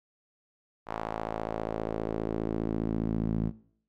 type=tone with band-pass filter sweep; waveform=sawtooth; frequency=54.9 Hz; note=A1; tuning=3 cents flat; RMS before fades=-32 dBFS; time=0.86-3.52 s; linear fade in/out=50 ms; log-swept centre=930 to 190 Hz; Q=1.6; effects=noise-tail reverb RT60 0.6 s tail -20 dB re dry